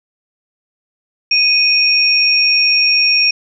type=tone pair together; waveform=sine; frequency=2489 / 5547 Hz; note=D#7 / F8; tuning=0 / -13 cents; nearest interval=octave + major second; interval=1387 cents; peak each=-12 dBFS; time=1.31-3.31 s; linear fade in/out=5 ms; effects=none